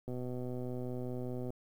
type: click train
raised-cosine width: 2 ms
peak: -28 dBFS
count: 179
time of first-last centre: 0.08-1.504 s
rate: 125 Hz
effects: 10-bit